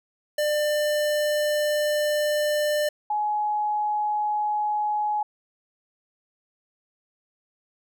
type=tone pair in turn; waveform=square / sine; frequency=597 / 841.6 Hz; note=D5 / G#5; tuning=+28 / +23 cents; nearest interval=tritone; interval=595 cents; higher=second; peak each=-22 dBFS; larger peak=neither; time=0.38-2.89 / 3.1-5.23 s; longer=first; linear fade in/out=5 ms; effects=none